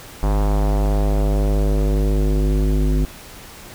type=tone with low-pass filter sweep; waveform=square; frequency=50.9 Hz; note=G#1; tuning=34 cents flat; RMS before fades=-17 dBFS; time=0.23-3.05 s; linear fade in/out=0 ms; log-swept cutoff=960 to 300 Hz; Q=1.8; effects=pink hiss -39 dBFS RMS until 3.74 s